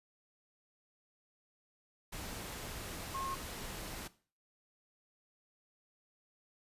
sine tone in noise, 1077 Hz, C6, 50 cents sharp, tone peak -37 dBFS, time 3.14-3.35 s, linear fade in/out 10 ms, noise pink, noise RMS -44 dBFS, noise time 2.12-4.08 s, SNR +4 dB, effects noise-tail reverb RT60 0.4 s tail -17 dB re dry + resampled to 32000 Hz

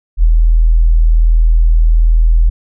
sine tone with ADSR envelope, 40.64 Hz, E1, 24 cents flat, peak -3 dBFS, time 0.17-2.5 s, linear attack 62 ms, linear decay 36 ms, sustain -2 dB, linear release 13 ms, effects none

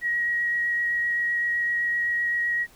sine tone with vibrato, 1900 Hz, A#6, 33 cents sharp, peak -22 dBFS, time 0.01-2.67 s, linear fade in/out 50 ms, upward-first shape sine, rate 7.8 Hz, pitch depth 9 cents each way, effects pink hiss -54 dBFS RMS until 2.75 s

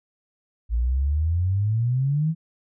sine exponential sweep, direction up, 55.1 to 165.5 Hz, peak -19 dBFS, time 0.69-2.35 s, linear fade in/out 50 ms, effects none

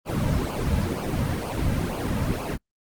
brown noise with flanger, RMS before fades -25 dBFS, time 0.05-2.58 s, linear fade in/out 50 ms, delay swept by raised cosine 0.52 to 2.82 ms, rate 2.1 Hz, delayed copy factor -0.9, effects noise-tail reverb RT60 0.1 s tail -24 dB re dry + Opus 24 kbps

